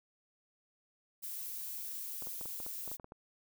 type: noise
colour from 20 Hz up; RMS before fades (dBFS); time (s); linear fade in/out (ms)
violet; -42; 1.22-2.97; 20
type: clicks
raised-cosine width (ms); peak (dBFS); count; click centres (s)
1; -34; 11; 2.223 / 2.271 / 2.412 / 2.457 / 2.602 / 2.664 / 2.877 / 2.916 / 2.998 / 3.044 / 3.121
effects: none